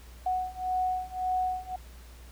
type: beating tone pair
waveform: sine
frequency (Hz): 738 / 739.8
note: F#5 / F#5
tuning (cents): -5 / 0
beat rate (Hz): 1.8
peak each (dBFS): -31 / -30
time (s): 0.26-1.76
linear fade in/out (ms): 5
effects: added 60 Hz sine -46 dBFS peak until 2.31 s + pink hiss -55 dBFS RMS until 2.31 s